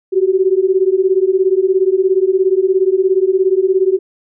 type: beating tone pair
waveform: sine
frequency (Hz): 370 / 387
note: F#4 / G4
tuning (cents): 0 / -22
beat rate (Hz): 17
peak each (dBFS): -13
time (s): 0.12-3.99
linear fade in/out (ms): 20
effects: none